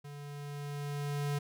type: tone with level ramp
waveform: square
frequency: 144.3 Hz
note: D3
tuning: 30 cents flat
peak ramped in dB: -45 to -31 dBFS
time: 0.04-1.39 s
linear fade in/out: 10 ms
effects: none